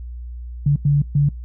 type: tone bursts at uneven times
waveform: sine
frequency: 143.9 Hz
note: D3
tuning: 35 cents flat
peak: -12 dBFS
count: 3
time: 0.66-0.76 / 0.85-1.02 / 1.15-1.29 s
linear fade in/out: 5 ms
effects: noise-tail reverb RT60 0.2 s tail -26 dB re dry + added 60 Hz sine -29 dBFS peak until 1.44 s